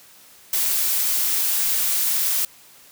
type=noise; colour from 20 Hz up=blue; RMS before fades=-21 dBFS; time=0.53-2.45 s; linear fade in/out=2 ms; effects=white hiss -49 dBFS RMS until 2.91 s + high-pass 80 Hz 12 dB/octave